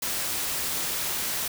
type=noise; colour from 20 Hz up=white; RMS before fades=-29 dBFS; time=0.02-1.48 s; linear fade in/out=5 ms; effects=none